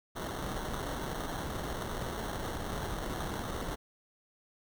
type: noise with sample-and-hold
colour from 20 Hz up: pink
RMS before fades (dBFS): -37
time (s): 0.15-3.76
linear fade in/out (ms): 20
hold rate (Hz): 2450
effects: none